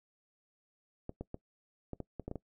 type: clicks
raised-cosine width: 2 ms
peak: -26 dBFS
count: 9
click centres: 1.094 / 1.21 / 1.344 / 1.933 / 2.003 / 2.197 / 2.28 / 2.314 / 2.357 s
effects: noise-tail reverb RT60 0.1 s tail -21 dB re dry